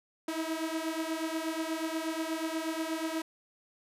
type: beating tone pair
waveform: sawtooth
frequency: 317.6 / 325.9 Hz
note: D#4 / E4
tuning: +36 / -20 cents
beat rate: 8.3 Hz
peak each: -31 dBFS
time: 0.28-3.22 s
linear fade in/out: 5 ms
effects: resampled to 32000 Hz